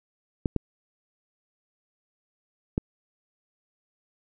clicks, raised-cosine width 3 ms, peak -11 dBFS, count 3, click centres 0.458 / 0.563 / 2.779 s, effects none

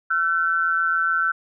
sine tone pair together, 1352 / 1518.8 Hz, E6 / F#6, +43 / +45 cents, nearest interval major second, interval 202 cents, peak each -21 dBFS, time 0.1-1.32 s, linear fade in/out 10 ms, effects none

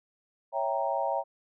sine chord, C# diminished seventh, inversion none, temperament equal, 554.4 / 659.3 / 784 / 932.3 Hz, C#5 / E5 / G5 / Bb5, 0 / 0 / 0 / 0 cents, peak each -32 dBFS, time 0.52-1.24 s, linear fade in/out 50 ms, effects none

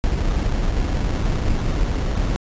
brown noise with sample-and-hold, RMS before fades -20 dBFS, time 0.04-2.36 s, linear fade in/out 0 ms, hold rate 2450 Hz, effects resampled to 16000 Hz

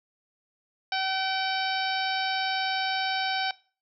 harmonic tone with a mistuned harmonic, 763 Hz, G5, 47 cents flat, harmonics 1 / 2 / 3 / 4 / 5 / 6 / 7, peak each -29 / -32 / -34 / -35 / -36 / -37 / -37 dBFS, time 0.92-3.51 s, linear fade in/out 2 ms, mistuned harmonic 3, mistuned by +22 cents, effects noise-tail reverb RT60 0.4 s tail -22 dB re dry

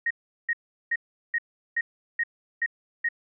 sine tone bursts, 1870 Hz, A#6, 5 cents sharp, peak -22 dBFS, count 8, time 0.06-3.088 s, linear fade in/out 5 ms, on 46 ms, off 380 ms, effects none

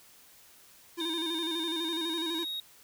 square tone with vibrato, 329.6 Hz, E4, in tune, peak -34 dBFS, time 0.97-2.45 s, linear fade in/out 20 ms, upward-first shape square, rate 12 Hz, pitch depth 61 cents each way
triangle tone with pitch glide, 3660 to 3767 Hz, A#7 to A#7, -32 to +17 cents, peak -32 dBFS, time 1-2.6 s, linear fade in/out 2 ms, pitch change +49 cents, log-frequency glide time 1.7-2.43 s
effects white hiss -57 dBFS RMS until 2.83 s

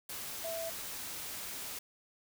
sine tone in noise, 659.3 Hz, E5, in tune, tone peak -37 dBFS, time 0.44-0.7 s, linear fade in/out 5 ms, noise white, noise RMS -42 dBFS, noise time 0.09-1.79 s, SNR +2 dB, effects none

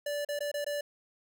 square tone with dropouts, 582 Hz, D5, 16 cents flat, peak -32 dBFS, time 0.06-0.81 s, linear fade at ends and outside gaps 5 ms, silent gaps 0.249-0.287 / 0.391-0.405 / 0.516-0.54 / 0.645-0.664 s, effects none

